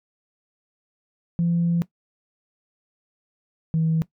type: tone pair in turn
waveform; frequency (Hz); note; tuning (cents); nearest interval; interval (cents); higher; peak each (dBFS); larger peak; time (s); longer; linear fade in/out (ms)
sine; 170.3 / 161.21; F3 / E3; -43 / -38; minor second; 95; first; -17; neither; 1.39-1.82 / 3.74-4.02; first; 0
effects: noise-tail reverb RT60 0.1 s tail -18 dB re dry + tanh soft clip ceiling -14 dBFS